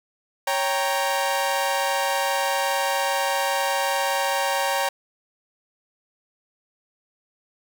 sawtooth chord, G diminished, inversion second, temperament equal, 554.4 / 784 / 932.3 Hz, Db5 / G5 / Bb5, 0 / 0 / 0 cents, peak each -22 dBFS, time 0.47-4.89 s, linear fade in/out 5 ms, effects none

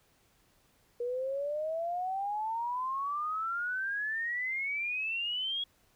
sine exponential sweep, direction up, 475.4 to 3333 Hz, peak -31 dBFS, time 1-5.64 s, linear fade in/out 5 ms, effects pink hiss -68 dBFS RMS until 5.95 s

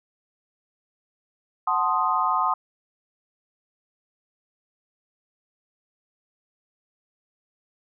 sine chord, F# diminished seventh, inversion none, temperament equal, 740 / 880 / 1046.5 / 1244.5 Hz, F#5 / A5 / C6 / Eb6, 0 / 0 / 0 / 0 cents, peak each -28 / -27 / -24 / -24 dBFS, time 1.67-2.54 s, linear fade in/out 5 ms, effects none

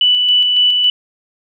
sine tone with tremolo, 2971 Hz, F#7, 6 cents sharp, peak -8 dBFS, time 0.01-0.9 s, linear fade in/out 2 ms, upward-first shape square, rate 3.6 Hz, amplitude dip 30%, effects none

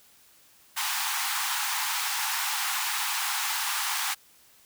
pink high-pass noise, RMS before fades -29 dBFS, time 0.76-4.15 s, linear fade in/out 20 ms, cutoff 780 Hz, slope 96 dB/octave, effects white hiss -58 dBFS RMS until 4.65 s

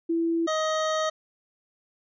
sine / 25% pulse tone pair in turn, 332.5 / 627.7 Hz, E4 / D#5, +15 / +15 cents, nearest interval major seventh, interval 1100 cents, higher second, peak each -22 / -20 dBFS, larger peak second, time 0.09-0.47 / 0.47-1.1 s, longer second, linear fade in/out 10 ms, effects resampled to 16000 Hz

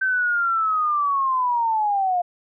sine linear sweep, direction down, 1550 to 698.5 Hz, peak -18 dBFS, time 0.01-2.22 s, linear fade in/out 10 ms, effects none

